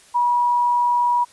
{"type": "tone", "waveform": "sine", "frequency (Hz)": 967, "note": "B5", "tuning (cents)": -37, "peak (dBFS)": -15, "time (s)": [0.14, 1.25], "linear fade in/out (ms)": 20, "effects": ["white hiss -50 dBFS RMS until 1.32 s", "resampled to 24000 Hz"]}